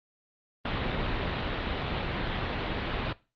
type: low-pass noise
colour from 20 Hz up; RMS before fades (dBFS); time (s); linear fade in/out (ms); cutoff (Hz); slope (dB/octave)
pink; -31; 0.65-3.13; 5; 3900; 48
effects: noise-tail reverb RT60 0.3 s tail -20 dB re dry + Opus 32 kbps